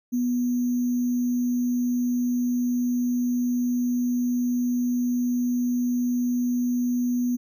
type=tone with sample-and-hold; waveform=sine; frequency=245.3 Hz; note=B3; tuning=12 cents flat; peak=-21 dBFS; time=0.12-7.37 s; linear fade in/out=20 ms; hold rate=6300 Hz; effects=none